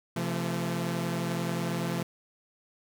sawtooth chord, F major, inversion second, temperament equal with one note detuned, 130.81 / 170.53 / 220 Hz, C3 / F3 / A3, 0 / -41 / 0 cents, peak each -31 / -27 / -32 dBFS, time 0.16-2.03 s, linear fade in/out 5 ms, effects none

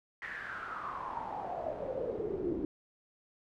brown noise with band-pass filter sweep, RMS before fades -38 dBFS, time 0.22-2.65 s, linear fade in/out 2 ms, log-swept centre 1900 to 310 Hz, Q 8.9, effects none

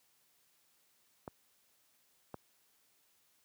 clicks, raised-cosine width 1 ms, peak -28 dBFS, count 2, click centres 1.278 / 2.343 s, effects white hiss -72 dBFS RMS until 3.44 s + high-pass 80 Hz 12 dB/octave

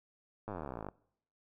slowing click train, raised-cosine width 1 ms, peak -27 dBFS, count 30, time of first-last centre 0.48-0.887 s, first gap 9 ms, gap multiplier 1.03, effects noise-tail reverb RT60 0.7 s tail -23 dB re dry

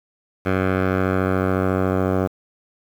10% pulse tone with low-pass filter sweep, 93.9 Hz, F#2, 26 cents sharp, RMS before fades -20 dBFS, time 0.45-2.28 s, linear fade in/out 20 ms, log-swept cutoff 1900 to 970 Hz, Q 1.5, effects 7-bit

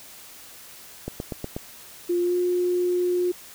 click train, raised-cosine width 2 ms, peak -16 dBFS, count 5, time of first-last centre 1.08-1.565 s, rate 8.25 Hz
sine tone with pitch glide, 350 to 357.1 Hz, F4 to F4, +4 to +39 cents, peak -20 dBFS, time 2.09-3.32 s, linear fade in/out 10 ms, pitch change +35 cents, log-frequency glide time 2.21-2.36 s
effects white hiss -45 dBFS RMS until 3.54 s

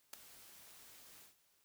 white noise with ADSR envelope, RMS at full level -42 dBFS, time 0.13-1.36 s, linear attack 6 ms, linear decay 4 ms, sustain -17 dB, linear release 140 ms, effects white hiss -74 dBFS RMS until 1.64 s

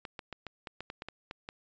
clicks, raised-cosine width 0.3 ms, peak -24 dBFS, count 11, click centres 0.052 / 0.192 / 0.327 / 0.467 / 0.672 / 0.806 / 0.901 / 1.021 / 1.086 / 1.311 / 1.489 s, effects resampled to 16000 Hz

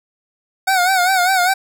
25% pulse tone with vibrato, 740 Hz, F#5, in tune, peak -9 dBFS, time 0.67-1.54 s, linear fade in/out 10 ms, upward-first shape sine, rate 5 Hz, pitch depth 82 cents each way, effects none

